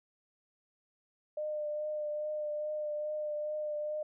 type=tone with vibrato; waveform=sine; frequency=603 Hz; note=D5; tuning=46 cents sharp; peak=-33 dBFS; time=1.37-4.03 s; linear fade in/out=5 ms; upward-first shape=triangle; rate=2.4 Hz; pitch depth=21 cents each way; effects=none